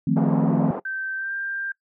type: chord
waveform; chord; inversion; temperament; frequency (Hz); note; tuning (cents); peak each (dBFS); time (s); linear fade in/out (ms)
sine; F dominant seventh; third; equal; 155.56 / 174.61 / 220 / 261.6; Eb3 / F3 / A3 / C4; 0 / 0 / 0 / 0; -23; 0.07-0.71; 5
type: band-pass noise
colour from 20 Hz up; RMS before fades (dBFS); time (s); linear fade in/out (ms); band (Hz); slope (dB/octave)
white; -29; 0.16-0.8; 10; 220 to 820; 24
type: tone with pitch glide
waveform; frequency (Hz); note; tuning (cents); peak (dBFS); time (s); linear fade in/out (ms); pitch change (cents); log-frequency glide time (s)
sine; 1553 to 1588.4; G6 to G6; -17 to +22; -26; 0.85-1.72; 5; +39; 1.16-1.33
effects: noise-tail reverb RT60 0.1 s tail -20 dB re dry